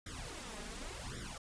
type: noise with flanger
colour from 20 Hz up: pink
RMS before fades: -45 dBFS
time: 0.06-1.38 s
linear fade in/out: 5 ms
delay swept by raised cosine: 0.55 to 4.85 ms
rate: 0.89 Hz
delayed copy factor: +1
effects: resampled to 22050 Hz